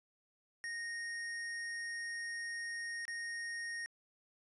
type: tone with dropouts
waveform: square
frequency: 1859 Hz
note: A#6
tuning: 5 cents flat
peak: -40 dBFS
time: 0.64-3.86 s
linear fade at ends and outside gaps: 0 ms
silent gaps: 3.053-3.08 s
effects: resampled to 24000 Hz